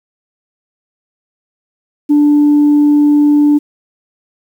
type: tone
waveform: sine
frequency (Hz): 293.7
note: D4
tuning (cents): 0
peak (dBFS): -4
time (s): 2.09-3.59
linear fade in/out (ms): 20
effects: tanh soft clip ceiling -3 dBFS + 7-bit